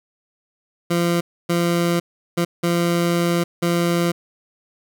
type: tone bursts at uneven times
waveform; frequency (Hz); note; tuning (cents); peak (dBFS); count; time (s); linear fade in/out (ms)
20% pulse; 171.8; F3; -28; -12; 5; 0.9-1.21 / 1.49-2 / 2.37-2.45 / 2.63-3.44 / 3.62-4.12; 10
effects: none